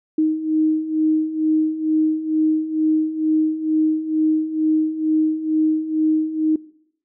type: beating tone pair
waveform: sine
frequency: 311.1 / 313.3 Hz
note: D#4 / D#4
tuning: 0 / +12 cents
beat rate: 2.2 Hz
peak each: -23 / -17 dBFS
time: 0.18-6.56 s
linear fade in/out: 5 ms
effects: noise-tail reverb RT60 0.7 s tail -21 dB re dry